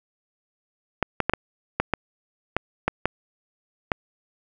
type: clicks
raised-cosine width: 0.5 ms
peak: -5 dBFS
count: 10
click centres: 1.027 / 1.203 / 1.296 / 1.336 / 1.8 / 1.937 / 2.566 / 2.88 / 3.056 / 3.918 s
effects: none